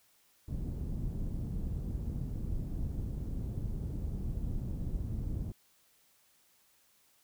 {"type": "low-pass noise", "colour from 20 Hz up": "pink", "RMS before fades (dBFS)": -36, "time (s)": [0.48, 5.52], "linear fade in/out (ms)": 5, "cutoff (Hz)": 180, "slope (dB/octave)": 12, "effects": ["white hiss -68 dBFS RMS until 7.23 s"]}